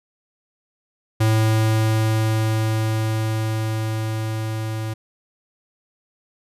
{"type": "tone with level ramp", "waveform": "square", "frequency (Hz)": 110.1, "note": "A2", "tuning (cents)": 2, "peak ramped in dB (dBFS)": [-15, -25], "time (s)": [1.2, 4.94], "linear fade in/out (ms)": 10, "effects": ["resampled to 32000 Hz"]}